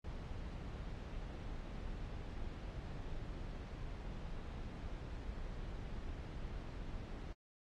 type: noise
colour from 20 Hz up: brown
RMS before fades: -45 dBFS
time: 0.04-7.33 s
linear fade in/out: 5 ms
effects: low-pass 5000 Hz 12 dB/octave + AAC 48 kbps